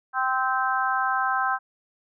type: harmonic tone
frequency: 260 Hz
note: C4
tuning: 11 cents flat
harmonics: 3 / 4 / 5 / 6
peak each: -27 / -27 / -27 / -27 dBFS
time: 0.13-1.59 s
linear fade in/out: 50 ms
effects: none

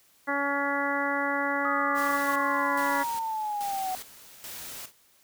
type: harmonic tone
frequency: 281.9 Hz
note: C#4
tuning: 29 cents sharp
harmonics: 1 / 2 / 3 / 4 / 5 / 6 / 7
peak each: -33 / -33 / -33 / -33 / -33 / -33 / -33 dBFS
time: 0.27-3.04 s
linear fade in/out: 20 ms
type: linear sweep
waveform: sine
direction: down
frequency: 1256 to 740 Hz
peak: -28 dBFS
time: 1.65-3.95 s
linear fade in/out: 0 ms
type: noise with tremolo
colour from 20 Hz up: white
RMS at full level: -40 dBFS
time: 1.94-4.93 s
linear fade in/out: 50 ms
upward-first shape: square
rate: 1.2 Hz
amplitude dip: 70%
effects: white hiss -62 dBFS RMS until 5.23 s

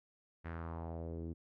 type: tone with low-pass filter sweep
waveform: sawtooth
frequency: 82.8 Hz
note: E2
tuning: 8 cents sharp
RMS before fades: -43 dBFS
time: 0.44-1.34 s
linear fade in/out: 20 ms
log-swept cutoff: 1900 to 300 Hz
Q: 2.5
effects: none

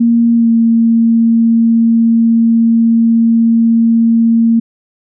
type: tone with pitch glide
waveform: sine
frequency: 233.1 to 229.1 Hz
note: A#3 to A#3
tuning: 0 to -30 cents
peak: -6 dBFS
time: 0-4.6 s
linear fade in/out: 10 ms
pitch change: -30 cents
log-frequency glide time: 0.35-0.49 s
effects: none

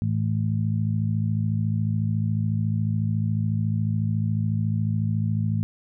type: harmonic tone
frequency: 54 Hz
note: A1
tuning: 32 cents flat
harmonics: 2 / 3 / 4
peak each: -23 / -27 / -29 dBFS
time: 0.02-5.63 s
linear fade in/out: 0 ms
effects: none

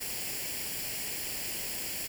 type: noise with comb filter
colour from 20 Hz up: white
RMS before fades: -36 dBFS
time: 0-2.08 s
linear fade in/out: 20 ms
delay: 0.4 ms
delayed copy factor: +0.65
effects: none

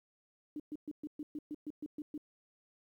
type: tone bursts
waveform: sine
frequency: 299.3 Hz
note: D4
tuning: 33 cents sharp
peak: -38 dBFS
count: 11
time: 0.56-2.178 s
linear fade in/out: 2 ms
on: 38 ms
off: 120 ms
effects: 12-bit

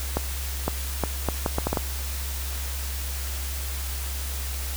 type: accelerating click train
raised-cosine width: 1 ms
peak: -9 dBFS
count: 9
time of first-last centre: 0.17-1.772 s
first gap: 510 ms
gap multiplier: 0.7
effects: added 67 Hz sine -29 dBFS peak until 4.76 s + white hiss -35 dBFS RMS until 4.76 s

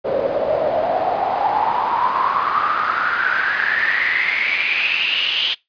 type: noise with band-pass filter sweep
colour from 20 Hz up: pink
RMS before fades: -19 dBFS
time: 0.04-5.55 s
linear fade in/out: 20 ms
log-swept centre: 510 to 3200 Hz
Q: 8.8
effects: noise-tail reverb RT60 0.2 s tail -23 dB re dry + resampled to 11025 Hz

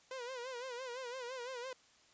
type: tone with vibrato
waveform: sawtooth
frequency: 501 Hz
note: B4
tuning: 25 cents sharp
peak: -38 dBFS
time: 0.11-1.73 s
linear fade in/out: 2 ms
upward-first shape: sine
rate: 5.9 Hz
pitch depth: 100 cents each way
effects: white hiss -66 dBFS RMS until 2.13 s + resampled to 16000 Hz

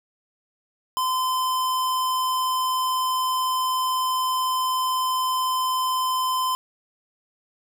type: tone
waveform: square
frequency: 1027 Hz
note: C6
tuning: 33 cents flat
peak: -22 dBFS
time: 0.97-6.55 s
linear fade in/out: 0 ms
effects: none

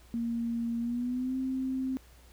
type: tone with pitch glide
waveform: sine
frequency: 233.1 to 261.6 Hz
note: A#3 to C4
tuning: 0 to 0 cents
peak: -29 dBFS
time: 0.14-1.97 s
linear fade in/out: 0 ms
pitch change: +200 cents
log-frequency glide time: 0.79-1.37 s
effects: added 60 Hz sine -54 dBFS peak until 2.32 s + pink hiss -60 dBFS RMS until 2.32 s

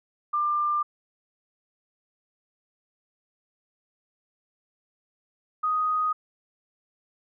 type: tone pair in turn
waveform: sine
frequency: 1193 / 1246.5 Hz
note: D6 / D#6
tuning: +27 / +3 cents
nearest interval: minor second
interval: 76 cents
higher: second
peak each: -22 dBFS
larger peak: neither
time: 0.33-0.83 / 5.63-6.13 s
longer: neither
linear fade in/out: 10 ms
effects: none

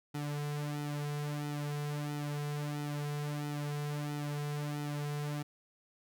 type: tone with flanger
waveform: sawtooth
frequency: 146.83 Hz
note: D3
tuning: in tune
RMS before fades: -37 dBFS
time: 0.14-5.43 s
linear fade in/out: 10 ms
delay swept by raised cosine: 1.8 to 3.6 ms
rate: 1.5 Hz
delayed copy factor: -0.75
effects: none

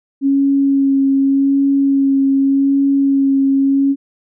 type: tone with vibrato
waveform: sine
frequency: 274.6 Hz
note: C#4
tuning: 16 cents flat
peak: -10 dBFS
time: 0.21-3.96 s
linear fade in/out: 50 ms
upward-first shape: sine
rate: 0.85 Hz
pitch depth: 15 cents each way
effects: none

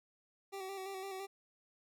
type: tone with vibrato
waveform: 25% pulse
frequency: 385.4 Hz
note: G4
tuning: 29 cents flat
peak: -38 dBFS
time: 0.52-1.27 s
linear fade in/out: 20 ms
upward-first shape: square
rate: 5.9 Hz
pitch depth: 32 cents each way
effects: none

